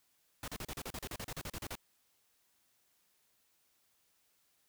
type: noise bursts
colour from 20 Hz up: pink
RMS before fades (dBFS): -42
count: 16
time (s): 0.43-1.754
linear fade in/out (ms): 2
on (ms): 49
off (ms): 36
effects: white hiss -74 dBFS RMS until 4.68 s